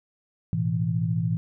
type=chord; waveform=sine; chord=A suspended second; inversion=none; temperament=just; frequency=110 / 123.75 / 165 Hz; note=A2 / B2 / E3; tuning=0 / +4 / +2 cents; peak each=-27 / -29 / -25 dBFS; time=0.53-1.37 s; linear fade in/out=0 ms; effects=none